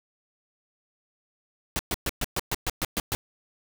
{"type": "noise bursts", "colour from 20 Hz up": "pink", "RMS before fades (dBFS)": -27, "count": 10, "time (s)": [1.76, 3.15], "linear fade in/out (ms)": 0, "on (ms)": 31, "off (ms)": 120, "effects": []}